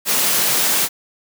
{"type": "high-pass noise", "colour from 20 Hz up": "white", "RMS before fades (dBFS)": -17, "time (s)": [0.05, 0.89], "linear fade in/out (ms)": 50, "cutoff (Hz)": 130, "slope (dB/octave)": 48, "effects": []}